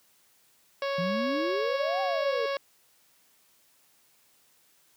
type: harmonic tone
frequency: 554.4 Hz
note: C#5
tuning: in tune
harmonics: 1 / 2 / 3 / 4 / 5 / 6 / 7 / 8 / 9 / 10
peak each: -29 / -35 / -39 / -41 / -43 / -45 / -46 / -47 / -48 / -49 dBFS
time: 0.82-2.57 s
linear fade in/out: 2 ms
type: exponential two-way sweep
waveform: sine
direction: up then down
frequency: 164.81 to 785 to 441.2 Hz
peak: -29 dBFS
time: 0.98-2.46 s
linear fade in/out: 5 ms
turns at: 2.01 s
effects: white hiss -64 dBFS RMS until 4.96 s + high-pass 80 Hz 12 dB/octave